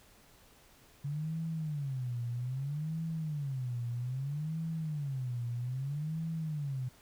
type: tone with vibrato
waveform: sine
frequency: 139.5 Hz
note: C#3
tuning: 11 cents sharp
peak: -33 dBFS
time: 1.04-6.89 s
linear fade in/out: 10 ms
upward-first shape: sine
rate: 0.62 Hz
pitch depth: 270 cents each way
effects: pink hiss -61 dBFS RMS until 7.01 s